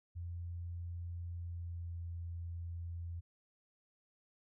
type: tone with pitch glide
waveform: sine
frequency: 86.3 to 85.21 Hz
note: F2 to F2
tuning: -20 to -42 cents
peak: -40 dBFS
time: 0.15-3.21 s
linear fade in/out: 20 ms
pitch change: -22 cents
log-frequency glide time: 1.31-2.01 s
effects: none